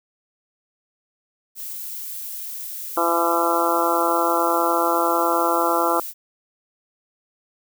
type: noise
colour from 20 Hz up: violet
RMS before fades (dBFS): -32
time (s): 1.55-6.14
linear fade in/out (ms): 50
type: harmonic tone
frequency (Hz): 169.2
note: E3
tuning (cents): +45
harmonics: 2 / 3 / 4 / 5 / 6 / 7 / 8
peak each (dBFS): -25 / -25 / -25 / -25 / -25 / -25 / -25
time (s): 2.97-6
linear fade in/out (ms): 2
effects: none